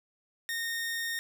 sawtooth tone, 1843 Hz, A#6, 20 cents flat, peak -28 dBFS, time 0.49-1.19 s, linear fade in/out 0 ms, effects none

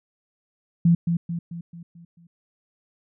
sine tone with echo, 169.7 Hz, F3, 49 cents flat, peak -13 dBFS, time 0.85-0.95 s, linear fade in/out 5 ms, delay 220 ms, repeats 6, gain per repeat -6 dB, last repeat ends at 2.27 s, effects none

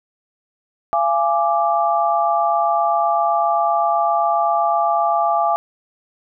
sine chord, D diminished, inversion first, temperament equal with one note detuned, 682.9 / 830.6 / 1174.7 Hz, F5 / Ab5 / D6, -39 / 0 / 0 cents, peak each -18 / -19 / -20 dBFS, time 0.93-5.56 s, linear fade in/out 0 ms, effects none

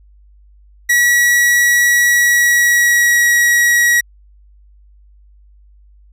45% pulse tone with pitch glide, 1928 to 1913.6 Hz, B6 to A#6, -42 to +45 cents, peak -9 dBFS, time 0.89-4.01 s, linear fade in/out 10 ms, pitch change -13 cents, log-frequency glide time 2.04-3.23 s, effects added 50 Hz sine -43 dBFS peak until 6.12 s

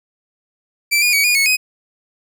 sawtooth tone with pitch steps, 2333 / 2442 / 2261 / 2441 / 2201 / 2513 Hz, D7 / D#7 / C#7 / D#7 / C#7 / D#7, -12 / -33 / +34 / -34 / -13 / +17 cents, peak -9 dBFS, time 0.91-1.57 s, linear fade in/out 20 ms, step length 110 ms, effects none

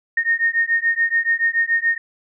sine beating tone pair, 1840 / 1847 Hz, A#6 / A#6, -23 / -16 cents, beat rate 7 Hz, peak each -19 dBFS, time 0.17-1.98 s, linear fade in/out 5 ms, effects none

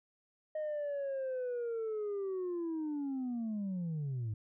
sine linear sweep, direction down, 622.3 to 103.2 Hz, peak -32 dBFS, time 0.55-4.34 s, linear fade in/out 5 ms, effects tanh soft clip ceiling -33 dBFS

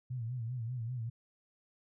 sine tone with vibrato, 119.8 Hz, A#2, 48 cents sharp, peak -35 dBFS, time 0.1-1.1 s, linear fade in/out 10 ms, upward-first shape sine, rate 5.1 Hz, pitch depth 120 cents each way, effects none

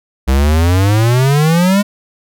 square exponential sweep, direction up, 63.9 to 207.7 Hz, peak -9 dBFS, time 0.27-1.83 s, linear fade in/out 20 ms, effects none

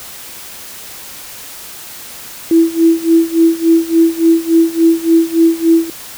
sine tone with tremolo, 330 Hz, E4, 2 cents sharp, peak -4 dBFS, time 2.51-5.9 s, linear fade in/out 2 ms, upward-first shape sine, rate 3.5 Hz, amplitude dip 90%, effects white hiss -31 dBFS RMS until 6.17 s

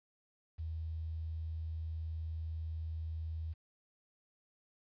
sine tone with quantisation, 80.4 Hz, E2, 43 cents flat, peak -37 dBFS, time 0.58-3.54 s, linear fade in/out 20 ms, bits 11, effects resampled to 11025 Hz

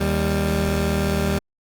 20% pulse tone pair together, 78.5 / 197.8 Hz, D#2 / G3, +16 / +16 cents, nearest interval octave + major third, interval 1600 cents, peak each -17 dBFS, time 0-1.39 s, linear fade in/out 10 ms, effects Opus 32 kbps

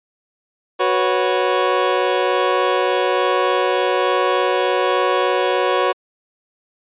25% pulse chord, F# suspended fourth, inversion none, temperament equal with one note detuned, 370 / 491 / 554.4 Hz, F#4 / B4 / C#5, 0 / -10 / 0 cents, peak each -16 dBFS, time 0.79-5.93 s, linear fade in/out 20 ms, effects resampled to 8000 Hz

